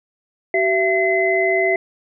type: tone cluster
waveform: sine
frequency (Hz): 381.2 / 670 / 2043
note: G4 / E5 / C7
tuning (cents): -48 / +28 / -42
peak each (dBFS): -19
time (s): 0.54-1.76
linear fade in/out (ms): 2
effects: none